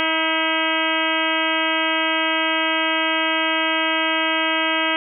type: harmonic tone with a mistuned harmonic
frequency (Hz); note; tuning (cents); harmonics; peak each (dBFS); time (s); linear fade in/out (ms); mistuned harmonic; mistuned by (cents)
320; D#4; +49; 1 / 2 / 3 / 4 / 5 / 6 / 7 / 8 / 9 / 10; -27 / -27 / -27 / -27 / -27 / -27 / -27 / -27 / -27 / -27; 0-4.96; 0; 6; +56
effects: none